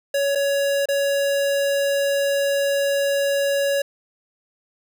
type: tone with dropouts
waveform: square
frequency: 560 Hz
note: C#5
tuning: 18 cents sharp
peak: -19 dBFS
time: 0.14-3.82 s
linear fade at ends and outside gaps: 5 ms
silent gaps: 0.351-0.355 / 0.857-0.886 s
effects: none